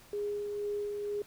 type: tone with tremolo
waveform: sine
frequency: 411.9 Hz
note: G#4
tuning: 14 cents flat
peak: -31 dBFS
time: 0.13-1.22 s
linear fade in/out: 2 ms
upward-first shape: sine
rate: 2.1 Hz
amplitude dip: 30%
effects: pink hiss -57 dBFS RMS until 1.26 s